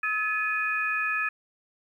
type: tone cluster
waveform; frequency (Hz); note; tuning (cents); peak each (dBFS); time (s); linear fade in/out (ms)
sine; 1284 / 1716 / 2484; E6 / A6 / D#7; -46 / -44 / -3; -31 / -28 / -29; 0.03-1.29; 5
effects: 10-bit